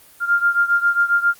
sine beating tone pair, 1396.9 / 1404.3 Hz, F6 / F6, 0 / +9 cents, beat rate 7.4 Hz, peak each -16 / -19 dBFS, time 0.2-1.35 s, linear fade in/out 50 ms, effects white hiss -48 dBFS RMS until 1.39 s + Opus 32 kbps

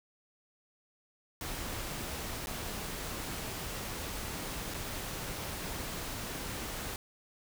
pink noise with dropouts, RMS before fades -39 dBFS, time 1.41-6.96 s, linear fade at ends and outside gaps 1 ms, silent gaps 2.46-2.47 / 4.739-4.743 s, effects none

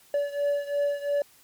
triangle beating tone pair, 573 / 575.9 Hz, D5 / D5, -43 / -34 cents, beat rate 2.9 Hz, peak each -24 / -27 dBFS, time 0.14-1.22 s, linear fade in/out 2 ms, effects white hiss -57 dBFS RMS until 1.43 s + MP3 96 kbps

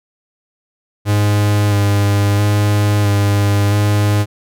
45% pulse tone with vibrato, 102.6 Hz, G#2, 21 cents flat, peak -11 dBFS, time 1.05-4.26 s, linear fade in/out 50 ms, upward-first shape square, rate 0.75 Hz, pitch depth 16 cents each way, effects none

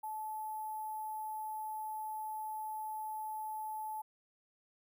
sine tone with sample-and-hold, 865 Hz, A5, 30 cents flat, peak -38 dBFS, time 0.03-4.02 s, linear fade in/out 10 ms, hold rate 11025 Hz, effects none

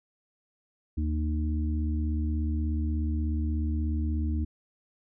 harmonic tone, 76.6 Hz, D#2, 27 cents flat, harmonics 1 / 3 / 4, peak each -26 / -35 / -36 dBFS, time 0.97-4.45 s, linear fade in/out 10 ms, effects none

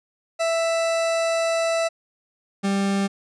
40% pulse tone pair in turn, 661 / 197.37 Hz, E5 / G3, +5 / +12 cents, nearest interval octave + major sixth, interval 2093 cents, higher first, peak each -19 dBFS, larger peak neither, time 0.39-1.89 / 2.63-3.08 s, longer first, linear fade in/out 20 ms, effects resampled to 22050 Hz

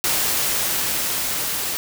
white noise with level ramp, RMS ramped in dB -20 to -25 dBFS, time 0.04-1.77 s, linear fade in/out 0 ms, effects none

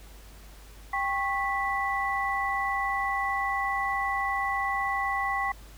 sine tone cluster, 790 / 1098 / 1973 Hz, G5 / C#6 / B6, +13 / -17 / -2 cents, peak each -30 dBFS, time 0.93-5.52 s, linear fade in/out 5 ms, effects added 50 Hz sine -46 dBFS peak until 5.77 s + pink hiss -53 dBFS RMS until 5.77 s

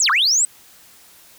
sine linear two-way sweep, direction down then up, 8200 to 1000 to 8200 Hz, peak -12 dBFS, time 0-0.45 s, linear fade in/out 2 ms, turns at 0.1 s, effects tanh soft clip ceiling -10 dBFS + white hiss -48 dBFS RMS until 1.38 s

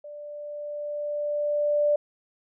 sine tone with level ramp, 589 Hz, D5, 5 cents sharp, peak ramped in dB -38 to -18 dBFS, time 0.04-1.96 s, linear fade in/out 5 ms, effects none

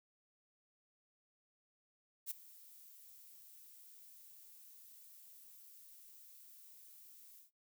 violet noise with ADSR envelope, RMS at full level -39 dBFS, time 2.26-7.51 s, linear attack 48 ms, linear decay 11 ms, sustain -20 dB, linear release 130 ms, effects noise-tail reverb RT60 0.2 s tail -23 dB re dry

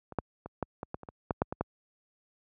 clicks, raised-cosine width 1 ms, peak -29 / -14 / -26 / -16 / -22 / -20 / -30 / -28 / -14 / -11 / -20 / -15 dBFS, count 12, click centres 0.123 / 0.187 / 0.46 / 0.627 / 0.831 / 0.944 / 1.033 / 1.088 / 1.308 / 1.419 / 1.525 / 1.61 s, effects high-pass 60 Hz 12 dB/octave

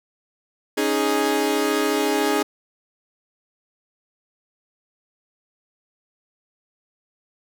sawtooth chord, C# suspended second, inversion none, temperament equal, 277.2 / 311.1 / 415.3 Hz, C#4 / D#4 / G#4, 0 / 0 / 0 cents, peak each -21 / -20 / -18 dBFS, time 0.77-2.43 s, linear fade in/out 10 ms, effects none

